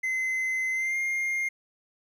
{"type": "tone with pitch glide", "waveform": "triangle", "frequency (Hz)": [2053, 2120], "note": ["C7", "C7"], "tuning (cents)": [-33, 22], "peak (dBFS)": -24, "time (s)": [0.03, 1.49], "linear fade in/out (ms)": 10, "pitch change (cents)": 55, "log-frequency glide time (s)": [0.72, 0.97], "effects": ["11-bit"]}